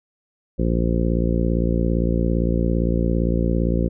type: harmonic tone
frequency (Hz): 57.6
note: A#1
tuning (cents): -20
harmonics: 1 / 2 / 3 / 4 / 5 / 6 / 7 / 8 / 9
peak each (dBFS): -21 / -27 / -23 / -26 / -29 / -28 / -32 / -33 / -30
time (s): 0.58-3.89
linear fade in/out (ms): 20
effects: none